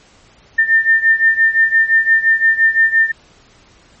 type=beating tone pair; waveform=sine; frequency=1800 / 1805.8 Hz; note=A6 / A6; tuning=+39 / +44 cents; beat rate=5.8 Hz; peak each=-11 / -14 dBFS; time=0.58-3.12 s; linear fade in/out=10 ms; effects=pink hiss -48 dBFS RMS until 4 s + MP3 32 kbps